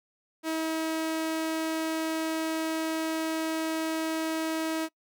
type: tone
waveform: sawtooth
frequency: 320.4 Hz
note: E4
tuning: 49 cents flat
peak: -24 dBFS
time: 0.43-4.89 s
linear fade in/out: 50 ms
effects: noise-tail reverb RT60 0.1 s tail -22 dB re dry

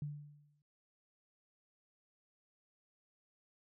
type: tone with exponential decay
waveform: sine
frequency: 146.83 Hz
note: D3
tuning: in tune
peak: -36 dBFS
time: 0.02-0.62 s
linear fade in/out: 2 ms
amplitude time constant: 130 ms
effects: none

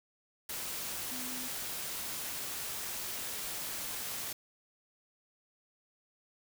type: tone in noise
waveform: sine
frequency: 252.6 Hz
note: B3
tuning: 39 cents sharp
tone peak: -45 dBFS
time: 1.11-1.48 s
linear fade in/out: 5 ms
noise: white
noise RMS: -39 dBFS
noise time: 0.49-4.33 s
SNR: -9 dB
effects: none

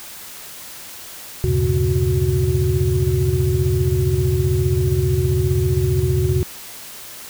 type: tone cluster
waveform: sine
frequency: 77.3 / 96.2 / 123.2 / 138.4 / 368.4 Hz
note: D#2 / G2 / B2 / C#3 / F#4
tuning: -11 / -32 / -4 / -2 / -7 cents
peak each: -21 dBFS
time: 1.44-6.43 s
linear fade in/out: 0 ms
effects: tanh soft clip ceiling -4 dBFS + white hiss -36 dBFS RMS until 7.29 s

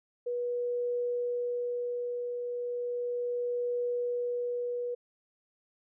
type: tone with tremolo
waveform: sine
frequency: 485.7 Hz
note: B4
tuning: 29 cents flat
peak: -28 dBFS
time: 0.26-4.95 s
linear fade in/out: 10 ms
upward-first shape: triangle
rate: 0.35 Hz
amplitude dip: 40%
effects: none

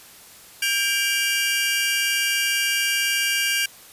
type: tone cluster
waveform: sawtooth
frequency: 1596 / 2334 / 2829 Hz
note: G6 / D7 / F7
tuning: +31 / -11 / +22 cents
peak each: -21 dBFS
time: 0.62-3.66 s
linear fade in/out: 5 ms
effects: white hiss -46 dBFS RMS until 3.92 s + resampled to 32000 Hz

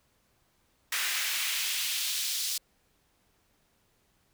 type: noise with high-pass filter sweep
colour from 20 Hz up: pink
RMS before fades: -31 dBFS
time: 0.92-2.58 s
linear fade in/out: 5 ms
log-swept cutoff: 1800 to 4500 Hz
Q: 1.4
effects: pink hiss -70 dBFS RMS until 4.33 s

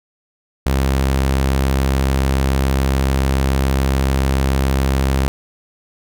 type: tone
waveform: sawtooth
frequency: 67 Hz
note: C2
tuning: 42 cents sharp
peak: -10 dBFS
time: 0.66-5.28 s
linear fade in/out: 0 ms
effects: none

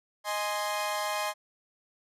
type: chord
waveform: sawtooth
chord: Ab major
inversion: second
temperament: equal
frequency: 622.3 / 830.6 / 1046.5 Hz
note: Eb5 / Ab5 / C6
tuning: 0 / 0 / 0 cents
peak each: -30 dBFS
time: 0.24-1.34 s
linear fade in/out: 50 ms
effects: resampled to 32000 Hz

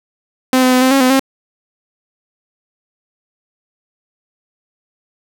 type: tone with pitch steps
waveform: sawtooth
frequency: 257.9 / 255 / 253.5 / 259.5 / 272.7 / 254.9 / 268 Hz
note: C4 / C4 / B3 / C4 / C#4 / C4 / C4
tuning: -25 / -44 / +45 / -14 / -28 / -45 / +42 cents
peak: -5 dBFS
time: 0.53-1.195 s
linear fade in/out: 2 ms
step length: 95 ms
effects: 7-bit

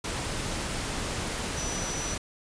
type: tone in noise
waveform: sine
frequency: 5920 Hz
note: F#8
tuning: in tune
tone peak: -35 dBFS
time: 1.57-2.15 s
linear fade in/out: 5 ms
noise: pink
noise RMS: -32 dBFS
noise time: 0.04-2.18 s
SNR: -6 dB
effects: resampled to 22050 Hz

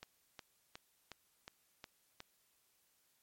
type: click train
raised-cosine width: 0.2 ms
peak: -30 dBFS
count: 7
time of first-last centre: 0.03-2.204 s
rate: 2.76 Hz
effects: white hiss -75 dBFS RMS until 3.22 s + MP3 64 kbps

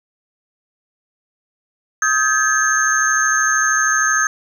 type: tone cluster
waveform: sine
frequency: 1264 / 1573 / 1706 / 6360 Hz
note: D#6 / G6 / G#6 / G8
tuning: +27 / +6 / +46 / +24 cents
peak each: -19 dBFS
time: 2.02-4.27 s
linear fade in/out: 2 ms
effects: 7-bit

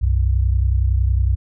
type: tone pair together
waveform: sine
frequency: 63.2 / 94.06 Hz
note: B1 / F#2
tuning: +41 / +29 cents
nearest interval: perfect fifth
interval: 688 cents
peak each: -15 / -19 dBFS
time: 0.01-1.36 s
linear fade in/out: 20 ms
effects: none

